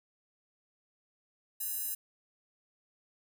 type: tone with high-pass filter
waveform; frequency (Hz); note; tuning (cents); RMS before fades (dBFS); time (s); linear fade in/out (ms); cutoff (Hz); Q
square; 566; C#5; +36; -36; 1.6-1.95; 10; 12000; 0.99
effects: none